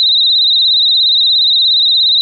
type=tone with vibrato; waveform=sine; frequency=3868 Hz; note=B7; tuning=37 cents flat; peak=-7 dBFS; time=0-2.21 s; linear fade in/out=0 ms; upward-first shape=sine; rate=17 Hz; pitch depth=88 cents each way; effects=none